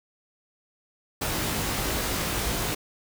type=noise with comb filter; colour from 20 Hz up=pink; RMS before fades=-28 dBFS; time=1.21-2.75 s; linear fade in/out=10 ms; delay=19 ms; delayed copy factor=+0.8; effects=none